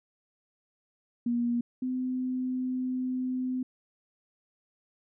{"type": "tone pair in turn", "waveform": "sine", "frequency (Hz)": [238.7, 255.1], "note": ["A#3", "C4"], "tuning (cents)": [41, -44], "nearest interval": "minor second", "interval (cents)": 115, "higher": "second", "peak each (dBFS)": [-25, -28], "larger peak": "first", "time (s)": [[1.26, 1.61], [1.82, 3.63]], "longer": "second", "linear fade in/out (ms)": 5, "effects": []}